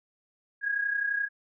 sine tone pair together, 1640.4 / 1672 Hz, G#6 / G#6, -22 / +11 cents, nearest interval unison, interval 33 cents, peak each -27 / -33 dBFS, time 0.61-1.29 s, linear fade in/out 50 ms, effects none

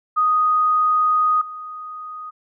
sine tone with level steps, 1244.5 Hz, D#6, in tune, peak -14 / -30 dBFS, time 0.16-2.31 s, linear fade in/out 20 ms, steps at 1.41 s, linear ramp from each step 5 ms, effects none

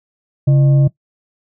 sine tone with frequency modulation, 138.3 Hz, C#3, 4 cents flat, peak -7 dBFS, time 0.47-0.88 s, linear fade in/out 10 ms, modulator 471 Hz, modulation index 0.24, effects noise-tail reverb RT60 0.1 s tail -18 dB re dry

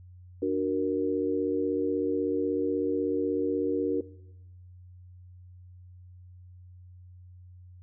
sine chord, D augmented, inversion none, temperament equal, 293.7 / 370 / 466.2 Hz, D4 / F#4 / A#4, 0 / 0 / 0 cents, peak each -29 dBFS, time 0.42-4.01 s, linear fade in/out 5 ms, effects noise-tail reverb RT60 0.9 s tail -19 dB re dry + added 90 Hz sine -47 dBFS peak until 7.82 s

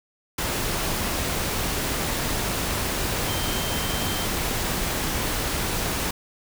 sine tone in noise, 3136 Hz, G7, in tune, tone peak -34 dBFS, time 3.28-4.25 s, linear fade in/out 5 ms, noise pink, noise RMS -26 dBFS, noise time 0.38-6.11 s, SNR -11 dB, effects none

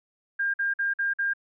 sine tone bursts, 1605 Hz, G6, 40 cents sharp, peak -23 dBFS, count 5, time 0.39-1.336 s, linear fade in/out 10 ms, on 150 ms, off 49 ms, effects none

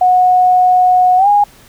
sine tone with pitch glide, 731 to 820.5 Hz, F#5 to G#5, -21 to -21 cents, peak -6 dBFS, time 0.01-1.44 s, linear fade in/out 5 ms, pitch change +200 cents, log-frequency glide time 1.17-1.28 s, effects pink hiss -43 dBFS RMS until 1.68 s

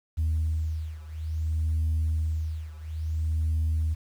sine beating tone pair, 78.9 / 79.48 Hz, D#2 / D#2, +25 / +37 cents, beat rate 0.58 Hz, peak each -26 / -28 dBFS, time 0.17-3.95 s, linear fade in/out 20 ms, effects tanh soft clip ceiling -20 dBFS + 9-bit

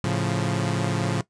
sawtooth chord, A augmented, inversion none, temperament equal, 110 / 138.59 / 174.61 Hz, A2 / C#3 / E#3, 0 / 0 / 0 cents, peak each -23 dBFS, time 0.04-1.21 s, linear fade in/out 0 ms, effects noise-tail reverb RT60 0.1 s tail -17 dB re dry + resampled to 22050 Hz

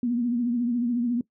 sine tone with vibrato, 240 Hz, B3, 49 cents flat, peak -22 dBFS, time 0.03-1.21 s, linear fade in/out 2 ms, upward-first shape triangle, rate 14 Hz, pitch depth 79 cents each way, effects noise-tail reverb RT60 0.1 s tail -19 dB re dry

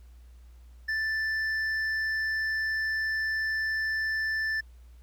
sine tone with hard clipping, 1763 Hz, A6, 3 cents sharp, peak -28 dBFS, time 0.88-4.61 s, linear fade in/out 10 ms, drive 5 dB, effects added 60 Hz sine -48 dBFS peak until 5.02 s + pink hiss -67 dBFS RMS until 5.02 s

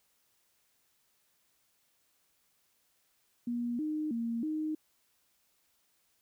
sine tone with pitch steps, 239.3 / 306.7 / 231.7 / 309.9 Hz, A#3 / D#4 / A#3 / D#4, +46 / -25 / -10 / -7 cents, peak -31 dBFS, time 3.47-4.75 s, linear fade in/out 5 ms, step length 320 ms, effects white hiss -73 dBFS RMS until 6.21 s

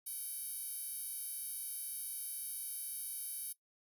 10% pulse tone with high-pass filter, 766 Hz, G5, 40 cents flat, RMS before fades -43 dBFS, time 0.06-3.53 s, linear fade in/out 10 ms, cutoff 10000 Hz, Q 2.2, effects noise-tail reverb RT60 0.1 s tail -18 dB re dry

